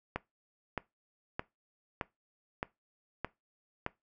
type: click train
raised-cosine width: 0.5 ms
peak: -18 dBFS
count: 7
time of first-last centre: 0.16-3.864 s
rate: 1.62 Hz
effects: noise-tail reverb RT60 0.2 s tail -20 dB re dry